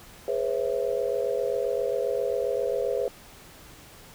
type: chord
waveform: sine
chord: C# minor seventh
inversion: second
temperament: equal with one note detuned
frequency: 415.3 / 493.9 / 541.4 / 659.3 Hz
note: G#4 / B4 / C#5 / E5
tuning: 0 / 0 / -41 / 0 cents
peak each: -30 / -28 / -29 / -34 dBFS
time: 0.28-3.08 s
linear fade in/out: 2 ms
effects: pink hiss -49 dBFS RMS until 4.14 s